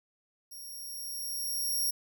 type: tone with level ramp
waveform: 5% pulse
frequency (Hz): 5588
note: F8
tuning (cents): 0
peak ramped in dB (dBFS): -38 to -21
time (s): 0.51-1.91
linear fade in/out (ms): 10
effects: none